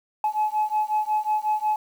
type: beating tone pair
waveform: sine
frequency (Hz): 851 / 856.5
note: G#5 / A5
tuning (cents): +42 / -47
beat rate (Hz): 5.5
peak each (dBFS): -23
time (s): 0.24-1.76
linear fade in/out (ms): 2
effects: tanh soft clip ceiling -16 dBFS + 8-bit